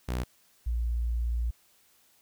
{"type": "tone pair in turn", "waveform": ["sawtooth", "sine"], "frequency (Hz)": [61.74, 58.49], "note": ["B1", "A#1"], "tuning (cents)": [0, 7], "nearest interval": "minor second", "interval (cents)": 93, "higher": "first", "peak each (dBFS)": [-25, -26], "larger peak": "first", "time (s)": [[0.08, 0.24], [0.66, 1.51]], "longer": "second", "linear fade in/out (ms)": 10, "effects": ["white hiss -64 dBFS RMS until 2.21 s"]}